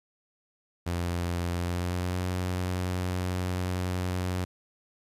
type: tone with pitch glide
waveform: sawtooth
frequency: 86.9 to 91.01 Hz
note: F2 to F#2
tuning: -8 to -28 cents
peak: -24 dBFS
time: 0.86-4.45 s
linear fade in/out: 10 ms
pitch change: +80 cents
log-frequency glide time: 1.52-2.24 s
effects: resampled to 32000 Hz + 10-bit